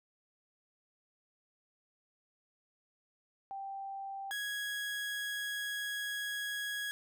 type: tone pair in turn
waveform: sine / 30% pulse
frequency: 784 / 1661.2 Hz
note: G5 / G#6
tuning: 0 / 0 cents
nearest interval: octave + minor second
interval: 1300 cents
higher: second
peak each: -39 / -33 dBFS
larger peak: second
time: 3.51-4.31 / 4.31-6.91 s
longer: second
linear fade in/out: 0 ms
effects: none